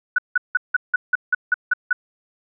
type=tone bursts; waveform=sine; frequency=1480 Hz; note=F#6; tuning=in tune; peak=-13 dBFS; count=10; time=0.16-1.93 s; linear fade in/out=5 ms; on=24 ms; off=170 ms; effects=none